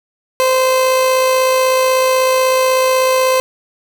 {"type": "tone with amplitude modulation", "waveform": "30% pulse", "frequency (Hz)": 518, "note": "C5", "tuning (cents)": -17, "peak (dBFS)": -7, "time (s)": [0.4, 3.4], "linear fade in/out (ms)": 0, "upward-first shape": "sine", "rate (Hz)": 56.2, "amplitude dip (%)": 25, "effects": ["7-bit"]}